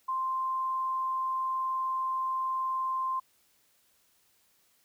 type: tone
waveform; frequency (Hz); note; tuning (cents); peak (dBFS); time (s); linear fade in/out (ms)
sine; 1046.5; C6; 0; -28; 0.08-3.2; 10
effects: white hiss -68 dBFS RMS until 4.84 s